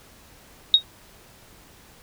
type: tone with exponential decay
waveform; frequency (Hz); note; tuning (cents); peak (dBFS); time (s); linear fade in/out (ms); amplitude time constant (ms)
sine; 3762; A#7; +15; -6; 0.74-0.83; 1; 18
effects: pink hiss -51 dBFS RMS until 2.02 s